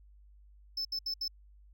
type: tone bursts at uneven times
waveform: triangle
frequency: 5260 Hz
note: E8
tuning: 5 cents flat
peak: -31 dBFS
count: 4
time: 0.77-0.85 / 0.92-0.99 / 1.06-1.14 / 1.21-1.28 s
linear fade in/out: 5 ms
effects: added 50 Hz sine -55 dBFS peak until 1.73 s